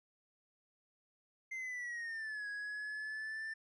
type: linear two-way sweep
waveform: triangle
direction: down then up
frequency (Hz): 2093 to 1658 to 1781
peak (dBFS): -38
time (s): 1.51-3.54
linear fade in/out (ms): 10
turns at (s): 2.48
effects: resampled to 22050 Hz